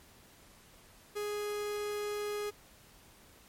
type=tone; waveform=45% pulse; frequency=415.3 Hz; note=G#4; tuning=in tune; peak=-34 dBFS; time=1.15-2.51 s; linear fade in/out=20 ms; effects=pink hiss -59 dBFS RMS until 3.48 s + MP3 64 kbps